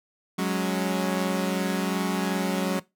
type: chord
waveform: sawtooth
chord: F# suspended second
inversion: none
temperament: equal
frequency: 185 / 207.7 / 277.2 Hz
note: F#3 / G#3 / C#4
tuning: 0 / 0 / 0 cents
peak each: -22 / -26 / -27 dBFS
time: 0.38-2.8 s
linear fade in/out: 10 ms
effects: noise-tail reverb RT60 0.2 s tail -20 dB re dry